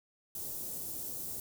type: band-stop noise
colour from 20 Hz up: white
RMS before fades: -40 dBFS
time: 0.35-1.4 s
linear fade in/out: 2 ms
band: 470 to 8600 Hz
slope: 12 dB/octave
effects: none